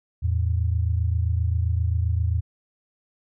sine tone pair together, 82.41 / 110 Hz, E2 / A2, 0 / 0 cents, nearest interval perfect fourth, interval 500 cents, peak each -21 / -25 dBFS, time 0.22-2.41 s, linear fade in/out 20 ms, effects none

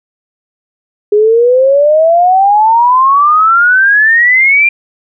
sine exponential sweep, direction up, 410 to 2405 Hz, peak -4 dBFS, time 1.12-4.69 s, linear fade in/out 5 ms, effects none

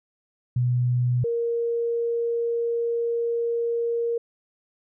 sine tone pair in turn, 123.47 / 467.6 Hz, B2 / A#4, 0 / +5 cents, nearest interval octave + major seventh, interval 2305 cents, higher second, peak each -19 / -22 dBFS, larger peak first, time 0.56-1.24 / 1.24-4.18 s, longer second, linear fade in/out 5 ms, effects none

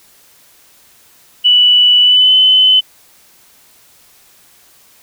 sine tone with pitch glide, 2960 to 3033 Hz, F#7 to F#7, 0 to +42 cents, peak -5 dBFS, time 1.44-2.81 s, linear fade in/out 20 ms, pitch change +42 cents, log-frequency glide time 2.01-2.33 s, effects white hiss -47 dBFS RMS until 5.02 s

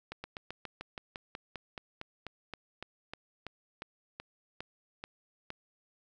slowing click train, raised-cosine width 0.3 ms, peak -24 dBFS, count 22, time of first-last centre 0.12-5.504 s, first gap 120 ms, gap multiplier 1.07, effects none

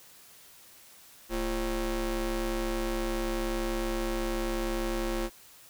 30% pulse ring-modulated tone, 189.2 Hz, F#3, 39 cents sharp, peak -23 dBFS, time 1.29-5.3 s, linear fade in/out 50 ms, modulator 155 Hz, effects white hiss -54 dBFS RMS until 5.69 s

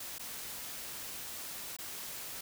white noise with dropouts, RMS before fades -43 dBFS, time 0-2.41 s, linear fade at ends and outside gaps 5 ms, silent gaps 0.184-0.194 / 1.767-1.786 s, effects none

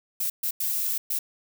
violet noise bursts at uneven times, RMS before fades -27 dBFS, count 4, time 0.2-0.3 / 0.43-0.51 / 0.6-0.98 / 1.1-1.19 s, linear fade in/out 5 ms, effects none

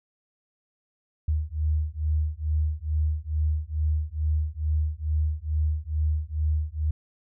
sine beating tone pair, 75.8 / 78.1 Hz, D#2 / D#2, -45 / +7 cents, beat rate 2.3 Hz, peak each -26 dBFS, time 1.28-6.91 s, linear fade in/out 5 ms, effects none

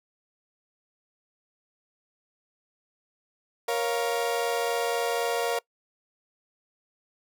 35% pulse chord, Bb minor, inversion none, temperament equal with one note detuned, 470.5 / 554.4 / 698.5 Hz, Bb4 / Db5 / F5, +16 / 0 / 0 cents, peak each -26 / -30 / -29 dBFS, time 3.68-5.59 s, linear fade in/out 5 ms, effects noise-tail reverb RT60 0.1 s tail -23 dB re dry

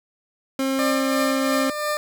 30% pulse tone, 267.6 Hz, C4, 39 cents sharp, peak -18 dBFS, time 0.59-1.7 s, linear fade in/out 2 ms
20% pulse tone with tremolo, 599 Hz, D5, 34 cents sharp, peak -16 dBFS, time 0.79-1.97 s, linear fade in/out 0 ms, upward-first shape triangle, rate 2.9 Hz, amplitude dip 55%
effects none

